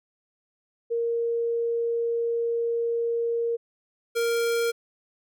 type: tone pair in turn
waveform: sine / square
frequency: 466.2 / 466.2 Hz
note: A#4 / A#4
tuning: 0 / 0 cents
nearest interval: unison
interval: 0 cents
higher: neither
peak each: -23 dBFS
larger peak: neither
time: 0.9-3.57 / 4.15-4.72 s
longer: first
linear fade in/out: 20 ms
effects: none

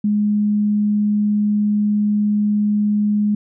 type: tone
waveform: sine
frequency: 208.4 Hz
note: G#3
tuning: 6 cents sharp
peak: -14 dBFS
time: 0.04-3.35 s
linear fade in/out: 5 ms
effects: none

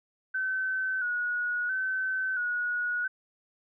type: tone with vibrato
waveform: sine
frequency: 1492 Hz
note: F#6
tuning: 14 cents sharp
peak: -27 dBFS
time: 0.34-3.08 s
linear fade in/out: 10 ms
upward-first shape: square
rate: 0.74 Hz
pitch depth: 43 cents each way
effects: none

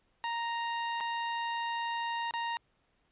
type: tone with dropouts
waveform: sawtooth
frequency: 932.3 Hz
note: A#5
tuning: in tune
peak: -28 dBFS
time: 0.24-2.57 s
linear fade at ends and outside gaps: 0 ms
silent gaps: 1.003-1.008 / 2.309-2.338 s
effects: pink hiss -73 dBFS RMS until 3.11 s + resampled to 8000 Hz

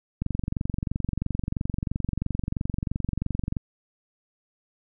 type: click train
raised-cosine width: 5 ms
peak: -14 dBFS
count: 78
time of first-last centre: 0.22-3.568 s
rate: 23 Hz
effects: none

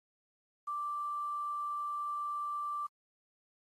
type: tone with quantisation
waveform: sine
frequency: 1174.7 Hz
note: D6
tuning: in tune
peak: -34 dBFS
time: 0.67-2.87 s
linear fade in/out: 10 ms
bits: 10
effects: AAC 32 kbps

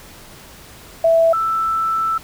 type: tone pair in turn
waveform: sine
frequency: 659.3 / 1322.8 Hz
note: E5 / E6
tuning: 0 / +6 cents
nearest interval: octave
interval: 1206 cents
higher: second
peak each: -10 / -16 dBFS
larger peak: first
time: 1.04-1.33 / 1.33-2.18 s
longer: second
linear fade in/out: 5 ms
effects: pink hiss -41 dBFS RMS until 2.23 s

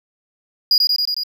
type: tone with echo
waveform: triangle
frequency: 4880 Hz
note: D#8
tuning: 34 cents flat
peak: -9 dBFS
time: 0.71-0.78 s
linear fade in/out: 2 ms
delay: 91 ms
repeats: 5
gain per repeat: -2 dB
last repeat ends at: 1.235 s
effects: none

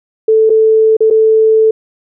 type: tone with dropouts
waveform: sine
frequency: 440 Hz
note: A4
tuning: in tune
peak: -5 dBFS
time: 0.28-1.71 s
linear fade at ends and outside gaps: 5 ms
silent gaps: 0.496-0.501 / 0.968-1.005 / 1.102-1.108 s
effects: none

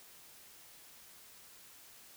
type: silence
effects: white hiss -57 dBFS RMS until 2.16 s

